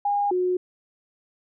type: tone pair in turn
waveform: sine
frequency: 814 / 363.6 Hz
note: G#5 / F#4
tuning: -35 / -30 cents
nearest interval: octave + major second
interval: 1395 cents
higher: first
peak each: -20 dBFS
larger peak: neither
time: 0.05-0.31 / 0.31-0.57 s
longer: neither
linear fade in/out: 5 ms
effects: none